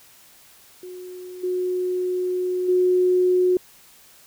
sine tone with level steps, 364.2 Hz, F#4, 27 cents flat, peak -34 / -21 / -15 dBFS, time 0.83-3.57 s, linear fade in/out 2 ms, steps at 1.43 / 2.68 s, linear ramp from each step 10 ms, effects white hiss -51 dBFS RMS until 4.26 s

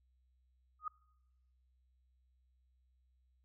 sine tone with exponential growth, 1244.5 Hz, D#6, in tune, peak -33 dBFS, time 0.79-0.88 s, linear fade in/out 5 ms, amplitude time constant 18 ms, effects noise-tail reverb RT60 1.0 s tail -25 dB re dry + added 63 Hz sine -70 dBFS peak until 3.44 s

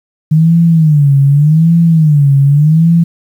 sine tone with vibrato, 152.7 Hz, D#3, 32 cents flat, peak -4 dBFS, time 0.31-3.04 s, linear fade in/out 10 ms, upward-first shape sine, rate 0.85 Hz, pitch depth 170 cents each way, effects 7-bit

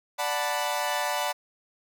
sawtooth chord, B minor seventh, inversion first, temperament equal, 587.3 / 740 / 880 / 987.8 Hz, D5 / F#5 / A5 / B5, 0 / 0 / 0 / 0 cents, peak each -28 dBFS, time 0.18-1.33 s, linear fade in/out 20 ms, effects none

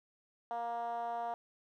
10% pulse tone with band-pass filter, 234.8 Hz, A#3, 13 cents sharp, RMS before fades -38 dBFS, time 0.51-1.34 s, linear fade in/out 0 ms, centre 780 Hz, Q 7.5, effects none

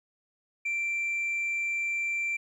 sine tone, 2352 Hz, D7, 2 cents sharp, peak -25 dBFS, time 0.65-2.37 s, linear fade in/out 10 ms, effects tanh soft clip ceiling -26 dBFS + 11-bit

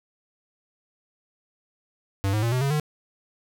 square tone with pitch steps, 98 / 106.87 / 116.54 / 127.09 / 138.59 / 151.14 Hz, G2 / A2 / A#2 / C3 / C#3 / D#3, 0 / -50 / 0 / -50 / 0 / -50 cents, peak -22 dBFS, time 2.24-2.798 s, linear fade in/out 0 ms, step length 93 ms, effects none

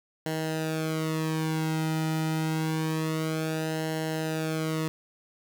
sawtooth tone with flanger, 158.5 Hz, D#3, 32 cents sharp, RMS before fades -29 dBFS, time 0.26-4.88 s, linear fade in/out 0 ms, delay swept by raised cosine 0.83 to 1.83 ms, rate 0.27 Hz, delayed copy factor -0.8, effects none

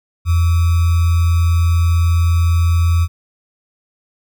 sine tone with sample-and-hold, 84.5 Hz, E2, 43 cents sharp, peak -10 dBFS, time 0.25-3.08 s, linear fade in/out 50 ms, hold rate 1225 Hz, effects none

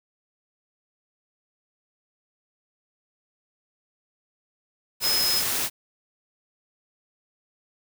sine tone in noise, 5120 Hz, D#8, 49 cents sharp, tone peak -22 dBFS, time 5.01-5.43 s, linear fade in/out 50 ms, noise white, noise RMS -26 dBFS, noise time 5-5.7 s, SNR +1 dB, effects none

